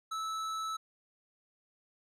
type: tone with hard clipping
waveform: sine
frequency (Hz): 1308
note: E6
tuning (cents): -14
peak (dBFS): -36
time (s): 0.11-0.77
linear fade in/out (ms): 10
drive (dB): 12
effects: none